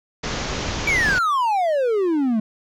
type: low-pass noise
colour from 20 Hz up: pink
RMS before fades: -26 dBFS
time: 0.23-1.19 s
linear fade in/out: 10 ms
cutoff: 6900 Hz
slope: 96 dB/octave
type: exponential sweep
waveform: triangle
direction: down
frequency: 2349 to 210 Hz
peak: -15 dBFS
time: 0.87-2.4 s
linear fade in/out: 5 ms
effects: none